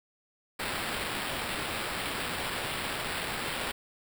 white noise with sample-and-hold, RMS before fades -34 dBFS, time 0.59-3.72 s, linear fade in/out 10 ms, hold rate 6300 Hz, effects none

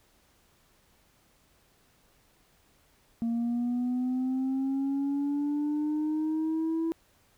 sine linear sweep, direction up, 230 to 329.6 Hz, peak -24 dBFS, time 3.22-6.92 s, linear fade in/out 0 ms, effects tanh soft clip ceiling -25 dBFS + pink hiss -65 dBFS RMS until 7.37 s

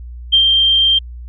sine tone with ADSR envelope, 3166 Hz, G7, 17 cents sharp, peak -6 dBFS, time 0.32-0.99 s, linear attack 19 ms, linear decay 87 ms, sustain -3 dB, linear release 10 ms, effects added 60 Hz sine -28 dBFS peak until 1.28 s

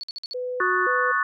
sine tone bursts, 4435 Hz, C#8, in tune, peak -30 dBFS, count 5, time 0.01-0.334 s, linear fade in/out 0 ms, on 24 ms, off 51 ms
sine tone with vibrato, 427.5 Hz, A4, 50 cents flat, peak -26 dBFS, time 0.34-1.12 s, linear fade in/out 10 ms, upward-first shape square, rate 1.9 Hz, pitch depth 270 cents each way
sine chord, D# half-diminished seventh, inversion third, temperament equal, 1108.7 / 1244.5 / 1480 / 1760 Hz, C#6 / D#6 / F#6 / A6, 0 / 0 / 0 / 0 cents, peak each -24 / -29 / -24 / -26 dBFS, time 0.6-1.23 s, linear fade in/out 2 ms
effects none

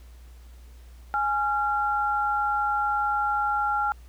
sine tone pair together, 831 / 1377.9 Hz, G#5 / F6, +1 / -24 cents, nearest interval major sixth, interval 875 cents, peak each -25 dBFS, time 1.14-3.92 s, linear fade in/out 0 ms, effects added 60 Hz sine -44 dBFS peak until 4.08 s + pink hiss -59 dBFS RMS until 4.08 s

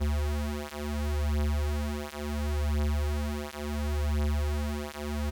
square beating tone pair, 73.42 / 74.13 Hz, D2 / D2, 0 / +17 cents, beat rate 0.71 Hz, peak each -31 dBFS, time 0-5.31 s, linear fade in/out 20 ms, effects 9-bit

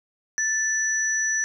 sine tone pair together, 1757 / 5910 Hz, A6 / F#8, -3 / -3 cents, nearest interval octave + major sixth, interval 2100 cents, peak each -24 dBFS, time 0.38-1.44 s, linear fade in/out 0 ms, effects 10-bit

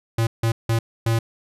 square tone bursts at uneven times, 114.2 Hz, A#2, 35 cents flat, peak -18 dBFS, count 4, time 0.18-0.27 / 0.43-0.52 / 0.69-0.79 / 1.06-1.19 s, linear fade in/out 5 ms, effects resampled to 32000 Hz

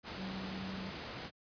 sine tone in noise, 190 Hz, F#3, 46 cents sharp, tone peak -41 dBFS, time 0.16-0.93 s, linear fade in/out 50 ms, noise pink, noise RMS -43 dBFS, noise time 0.03-1.31 s, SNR -1 dB, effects high-pass 80 Hz 12 dB/octave + resampled to 11025 Hz

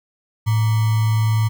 sine tone with sample-and-hold, 109.9 Hz, A2, 2 cents flat, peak -14 dBFS, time 0.46-1.49 s, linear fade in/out 20 ms, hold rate 1050 Hz, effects none

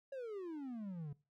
triangle exponential sweep, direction down, 560 to 138.6 Hz, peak -40 dBFS, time 0.12-1.13 s, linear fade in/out 5 ms, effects noise-tail reverb RT60 0.3 s tail -20 dB re dry

